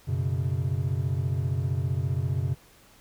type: chord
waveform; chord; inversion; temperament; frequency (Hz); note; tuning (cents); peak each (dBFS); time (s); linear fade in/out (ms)
triangle; F# suspended fourth; none; equal; 92.5 / 123.47 / 138.59; F#2 / B2 / C#3; 0 / 0 / 0; -27; 0.07-2.55; 20
effects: pink hiss -56 dBFS RMS until 3 s